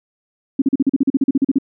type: tone bursts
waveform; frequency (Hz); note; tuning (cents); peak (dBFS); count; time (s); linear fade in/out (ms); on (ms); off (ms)
sine; 271.4; C#4; -36; -10; 15; 0.59-1.585; 5; 29; 40
effects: none